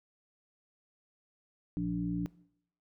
harmonic tone, 58.27 Hz, A#1, in tune, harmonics 1 / 2 / 3 / 5, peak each -44 / -43 / -33 / -34 dBFS, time 1.77-2.26 s, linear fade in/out 0 ms, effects noise-tail reverb RT60 0.7 s tail -21 dB re dry

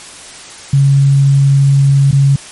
sine tone with dropouts, 138.59 Hz, C#3, in tune, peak -5 dBFS, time 0.73-2.36 s, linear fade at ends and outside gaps 5 ms, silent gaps 2.113-2.127 s, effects white hiss -32 dBFS RMS until 2.51 s + MP3 48 kbps

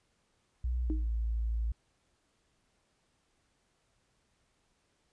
sine tone with pitch glide, 61 to 56.26 Hz, B1 to A1, -21 to +39 cents, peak -29 dBFS, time 0.64-1.72 s, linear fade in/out 5 ms, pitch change -140 cents, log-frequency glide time 0.84-0.91 s
sine tone with exponential decay, 311.5 Hz, D#4, 2 cents sharp, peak -29 dBFS, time 0.9-1.08 s, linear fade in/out 0 ms, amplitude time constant 39 ms
effects pink hiss -74 dBFS RMS until 5.12 s + resampled to 22050 Hz

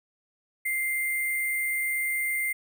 sine tone with sample-and-hold, 2093 Hz, C7, in tune, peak -25 dBFS, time 0.65-2.53 s, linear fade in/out 10 ms, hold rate 11025 Hz, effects none

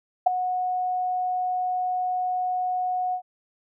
sine tone with ADSR envelope, 732 Hz, F#5, 19 cents flat, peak -10 dBFS, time 0.26-3.22 s, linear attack 11 ms, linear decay 7 ms, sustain -13 dB, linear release 84 ms, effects none

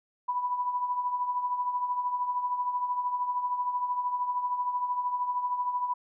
sine tone with tremolo, 987.8 Hz, B5, in tune, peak -24 dBFS, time 0.28-5.94 s, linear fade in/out 10 ms, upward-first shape triangle, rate 13 Hz, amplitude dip 65%, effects none

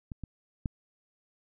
clicks, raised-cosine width 5 ms, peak -26 / -26 / -18 dBFS, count 3, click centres 0.118 / 0.237 / 0.658 s, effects none

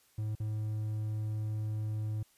triangle tone with dropouts, 107.6 Hz, A2, 38 cents flat, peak -30 dBFS, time 0.18-2.23 s, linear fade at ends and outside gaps 5 ms, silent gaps 0.353-0.4 s, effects white hiss -67 dBFS RMS until 2.37 s + resampled to 32000 Hz

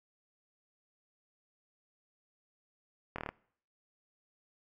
slowing click train, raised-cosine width 0.5 ms, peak -22 dBFS, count 6, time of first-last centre 3.16-3.29 s, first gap 24 ms, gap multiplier 1.04, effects noise-tail reverb RT60 0.6 s tail -23 dB re dry

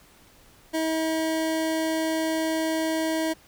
25% pulse tone, 320 Hz, D#4, 49 cents sharp, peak -20 dBFS, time 0.73-3.34 s, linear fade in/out 20 ms, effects pink hiss -55 dBFS RMS until 3.47 s

